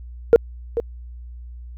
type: tone with echo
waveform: sine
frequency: 466.2 Hz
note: A#4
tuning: in tune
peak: -4 dBFS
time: 0.33-0.36 s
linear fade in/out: 0 ms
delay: 440 ms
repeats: 1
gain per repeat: -13 dB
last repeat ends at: 0.8 s
effects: tanh soft clip ceiling -3 dBFS + added 60 Hz sine -34 dBFS peak until 1.77 s